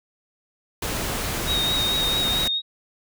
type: noise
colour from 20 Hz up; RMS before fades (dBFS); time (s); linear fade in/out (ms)
pink; -27; 0.82-2.48; 5
type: tone with vibrato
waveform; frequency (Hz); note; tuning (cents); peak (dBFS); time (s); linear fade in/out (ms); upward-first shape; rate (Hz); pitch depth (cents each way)
sine; 3747; A#7; +8; -21; 1.46-2.62; 50; triangle; 4.5; 34
effects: none